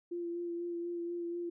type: tone with vibrato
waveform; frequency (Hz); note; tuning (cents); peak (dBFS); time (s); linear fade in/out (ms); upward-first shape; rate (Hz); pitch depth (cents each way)
sine; 344.4; F4; -24; -35; 0.11-1.5; 10; sine; 4.1; 18
effects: none